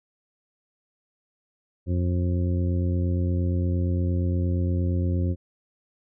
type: harmonic tone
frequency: 88.6 Hz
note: F2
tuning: 25 cents sharp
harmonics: 1 / 2 / 3 / 4 / 5 / 6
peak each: -22 / -30 / -32 / -35 / -47 / -39 dBFS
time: 1.86-5.36 s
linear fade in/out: 50 ms
effects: none